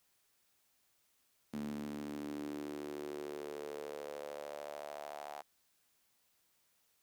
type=tone with high-pass filter sweep; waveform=sawtooth; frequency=73.42 Hz; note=D2; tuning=in tune; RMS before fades=-44 dBFS; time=1.53-5.42 s; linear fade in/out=5 ms; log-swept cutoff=220 to 750 Hz; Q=5; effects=white hiss -75 dBFS RMS until 7.02 s